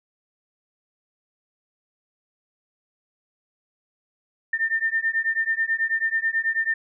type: beating tone pair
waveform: sine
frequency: 1800 / 1809.2 Hz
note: A6 / A6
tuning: +39 / +48 cents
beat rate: 9.2 Hz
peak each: -24 dBFS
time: 4.53-6.74 s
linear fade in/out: 5 ms
effects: none